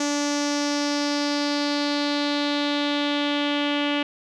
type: tone with low-pass filter sweep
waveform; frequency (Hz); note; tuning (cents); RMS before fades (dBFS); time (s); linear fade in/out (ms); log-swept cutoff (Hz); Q
sawtooth; 290; D4; -22; -24; 0-4.03; 5; 6300 to 3000; 3.9
effects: none